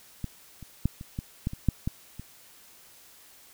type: clicks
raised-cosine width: 5 ms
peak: -19 / -30 / -11 / -27 / -19 / -15 / -24 / -9 / -15 / -26 dBFS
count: 10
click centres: 0.243 / 0.627 / 0.856 / 1.011 / 1.189 / 1.471 / 1.534 / 1.687 / 1.875 / 2.196 s
effects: white hiss -54 dBFS RMS until 3.53 s